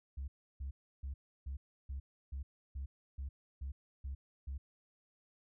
sine tone bursts, 68 Hz, C#2, 33 cents flat, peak -37 dBFS, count 11, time 0.17-4.58 s, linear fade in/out 10 ms, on 110 ms, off 320 ms, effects tanh soft clip ceiling -36 dBFS

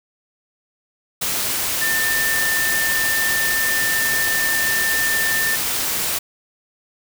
sine tone in noise, 1791 Hz, A6, 30 cents sharp, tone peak -19 dBFS, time 1.81-5.56 s, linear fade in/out 10 ms, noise white, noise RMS -22 dBFS, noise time 1.21-6.19 s, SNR 0 dB, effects none

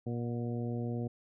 harmonic tone with a mistuned harmonic, 118.9 Hz, A#2, 35 cents sharp, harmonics 1 / 2 / 3 / 4 / 5 / 6, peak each -35 / -37 / -43 / -43 / -49 / -50 dBFS, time 0.06-1.08 s, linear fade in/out 10 ms, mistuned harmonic 6, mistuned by +30 cents, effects none

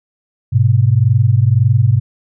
sine tone pair together, 104.16 / 126 Hz, G#2 / B2, +6 / +35 cents, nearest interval minor third, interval 329 cents, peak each -11 dBFS, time 0.52-2 s, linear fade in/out 20 ms, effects none

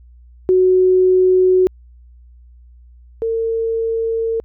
sine tone pair in turn, 370 / 453.4 Hz, F#4 / A#4, 0 / -48 cents, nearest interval major third, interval 352 cents, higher second, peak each -9 / -16 dBFS, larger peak first, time 0.49-1.67 / 3.22-4.4 s, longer neither, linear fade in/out 0 ms, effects added 60 Hz sine -41 dBFS peak until 4.44 s

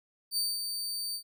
sawtooth tone with ADSR envelope, 4600 Hz, D8, 37 cents flat, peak -24 dBFS, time 0.31-1.23 s, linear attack 61 ms, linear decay 210 ms, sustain -6 dB, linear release 84 ms, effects none

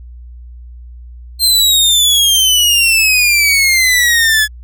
sawtooth exponential sweep, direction down, 4186 to 1700 Hz, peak -5 dBFS, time 1.39-4.48 s, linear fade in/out 50 ms, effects added 60 Hz sine -30 dBFS peak until 4.63 s

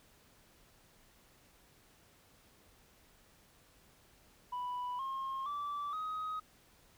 sine tone with pitch steps, 987.8 / 1071 / 1161.2 / 1259 Hz, B5 / C6 / D6 / D#6, 0 / +40 / -20 / +20 cents, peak -34 dBFS, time 4.52-6.4 s, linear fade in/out 10 ms, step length 470 ms, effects tanh soft clip ceiling -35 dBFS + pink hiss -65 dBFS RMS until 6.97 s

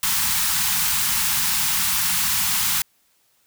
white band-stop noise, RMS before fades -21 dBFS, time 0.03-2.82 s, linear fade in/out 2 ms, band 230 to 800 Hz, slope 96 dB/octave, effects white hiss -63 dBFS RMS until 3.46 s

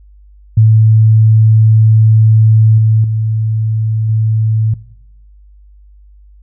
sine tone with level steps, 110 Hz, A2, in tune, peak -3 / -5 / -10 / -8 dBFS, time 0.57-4.74 s, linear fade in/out 5 ms, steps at 2.78 / 3.04 / 4.09 s, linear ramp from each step 2 ms, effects noise-tail reverb RT60 0.9 s tail -20 dB re dry + added 50 Hz sine -38 dBFS peak until 6.42 s

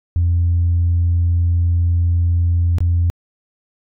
sine tone with dropouts, 86 Hz, F2, 26 cents flat, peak -11 dBFS, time 0.16-3.1 s, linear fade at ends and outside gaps 0 ms, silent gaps 2.784-2.805 s, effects tanh soft clip ceiling -9 dBFS

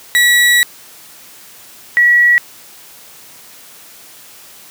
35% pulse / sine tone pair in turn, 1936 / 1928.9 Hz, B6 / B6, -35 / -41 cents, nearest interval unison, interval 6 cents, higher first, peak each -6 dBFS, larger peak neither, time 0.15-0.63 / 1.97-2.38 s, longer first, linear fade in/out 0 ms, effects white hiss -39 dBFS RMS until 4.7 s + high-pass 100 Hz 12 dB/octave

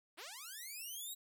5% pulse linear sweep, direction up, 276 to 3895 Hz, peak -36 dBFS, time 0.17-1.15 s, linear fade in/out 20 ms, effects none

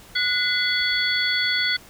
sine tone cluster, 1466 / 2037 / 3384 / 4450 Hz, F#6 / C7 / G#7 / C#8, -16 / -47 / +32 / +6 cents, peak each -25 dBFS, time 0.15-1.77 s, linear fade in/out 10 ms, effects pink hiss -47 dBFS RMS until 1.89 s

